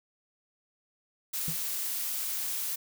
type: noise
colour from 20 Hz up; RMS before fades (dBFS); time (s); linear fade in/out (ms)
blue; -33; 1.33-2.76; 10
type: tone with exponential decay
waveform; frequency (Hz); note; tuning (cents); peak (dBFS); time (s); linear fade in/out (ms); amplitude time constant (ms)
triangle; 160; D#3; +49; -27; 1.48-1.6; 0; 24
effects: none